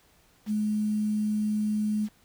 sine tone with quantisation, 212 Hz, G#3, 36 cents sharp, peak -24 dBFS, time 0.46-2.09 s, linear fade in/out 50 ms, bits 8, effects pink hiss -62 dBFS RMS until 2.24 s

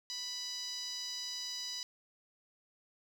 10% pulse tone with band-pass filter, 987.8 Hz, B5, in tune, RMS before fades -41 dBFS, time 0.1-1.83 s, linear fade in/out 0 ms, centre 5000 Hz, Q 3.2, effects 10-bit

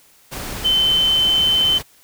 sine tone in noise, 3071 Hz, G7, 36 cents flat, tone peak -13 dBFS, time 0.64-1.79 s, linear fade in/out 20 ms, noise pink, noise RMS -29 dBFS, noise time 0.31-1.83 s, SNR +13 dB, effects white hiss -52 dBFS RMS until 2.03 s

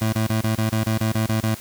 25% pulse tone bursts, 110 Hz, A2, in tune, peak -15 dBFS, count 11, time 0.01-1.55 s, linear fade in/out 10 ms, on 120 ms, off 22 ms, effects white hiss -40 dBFS RMS until 1.6 s

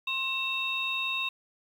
sine tone cluster, 1060 / 2673 / 3730 Hz, C6 / E7 / A#7, +22 / +23 / 0 cents, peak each -37 / -30 / -33 dBFS, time 0.07-1.29 s, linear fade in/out 5 ms, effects 9-bit

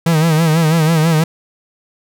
45% pulse tone with vibrato, 160.7 Hz, E3, 44 cents flat, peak -10 dBFS, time 0.06-1.24 s, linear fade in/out 5 ms, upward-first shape sine, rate 6.1 Hz, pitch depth 82 cents each way, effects none

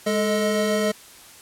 square tone cluster, 207.2 / 437.8 / 629 Hz, G#3 / A4 / D#5, -4 / -9 / +19 cents, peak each -25 dBFS, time 0.06-0.92 s, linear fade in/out 10 ms, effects white hiss -46 dBFS RMS until 1.41 s + low-pass 12000 Hz 12 dB/octave

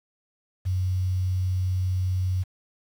sine tone with quantisation, 92.5 Hz, F#2, in tune, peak -22 dBFS, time 0.65-2.44 s, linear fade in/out 20 ms, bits 8, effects none

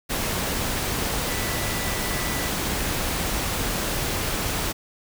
sine tone in noise, 1975.5 Hz, B6, in tune, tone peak -35 dBFS, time 1.27-2.5 s, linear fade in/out 20 ms, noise pink, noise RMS -26 dBFS, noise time 0.09-4.73 s, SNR -12 dB, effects none

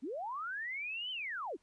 sine linear two-way sweep, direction up then down, 220 to 3100 to 243.3 Hz, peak -37 dBFS, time 0.02-1.57 s, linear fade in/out 20 ms, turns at 1.11 s, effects pink hiss -75 dBFS RMS until 1.62 s + resampled to 22050 Hz

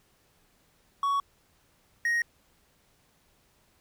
triangle tone pair in turn, 1119 / 1874.3 Hz, C#6 / A#6, +16 / +9 cents, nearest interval major sixth, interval 893 cents, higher second, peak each -22 dBFS, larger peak neither, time 1.03-1.2 / 2.05-2.22 s, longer neither, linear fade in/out 2 ms, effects pink hiss -66 dBFS RMS until 3.8 s

